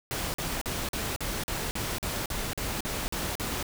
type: noise bursts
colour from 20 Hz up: pink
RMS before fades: -32 dBFS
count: 13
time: 0.11-3.628 s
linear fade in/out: 0 ms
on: 230 ms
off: 44 ms
effects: none